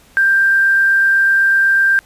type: tone with quantisation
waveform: sine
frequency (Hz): 1582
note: G6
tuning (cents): +15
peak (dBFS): -9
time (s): 0.17-1.99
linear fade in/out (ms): 0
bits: 6
effects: pink hiss -48 dBFS RMS until 2.05 s + resampled to 32000 Hz